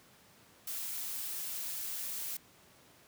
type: noise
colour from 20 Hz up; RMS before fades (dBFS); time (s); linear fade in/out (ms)
blue; -39; 0.67-2.37; 5
effects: pink hiss -61 dBFS RMS until 3.07 s + high-pass 100 Hz 12 dB/octave